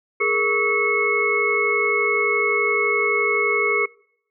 sine tone cluster, 414.3 / 466 / 1126 / 1295 / 2189 Hz, G#4 / A#4 / C#6 / E6 / C#7, -4 / -1 / +27 / -31 / -22 cents, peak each -23 / -26 / -27 / -29 / -20 dBFS, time 0.2-3.86 s, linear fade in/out 10 ms, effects noise-tail reverb RT60 0.7 s tail -24 dB re dry

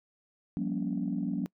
sine chord, G half-diminished seventh, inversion third, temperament just, 176.4 / 196 / 235.2 / 282.2 Hz, F3 / G3 / Bb3 / Db4, +18 / 0 / +16 / +31 cents, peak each -34 dBFS, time 0.57-1.46 s, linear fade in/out 0 ms, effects noise-tail reverb RT60 0.1 s tail -25 dB re dry + tanh soft clip ceiling -21 dBFS

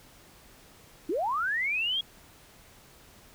sine linear sweep, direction up, 286.8 to 3322 Hz, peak -26 dBFS, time 1.09-2.01 s, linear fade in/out 5 ms, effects pink hiss -55 dBFS RMS until 3.34 s

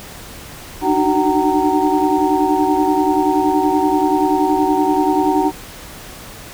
sine tone cluster, 297 / 307.5 / 375.8 / 757 / 924 Hz, D4 / D#4 / F#4 / F#5 / A#5, +20 / -20 / +27 / +39 / -16 cents, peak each -19 dBFS, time 0.81-5.52 s, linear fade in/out 50 ms, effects pink hiss -35 dBFS RMS until 6.53 s

